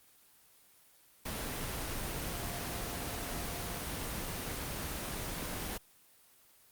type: tone in noise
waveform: sine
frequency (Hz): 698.5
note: F5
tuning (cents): 0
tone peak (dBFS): -48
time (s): 2.31-3.79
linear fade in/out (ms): 10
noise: pink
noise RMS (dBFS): -38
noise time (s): 1.25-5.78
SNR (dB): -13
effects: white hiss -63 dBFS RMS until 6.71 s + Opus 24 kbps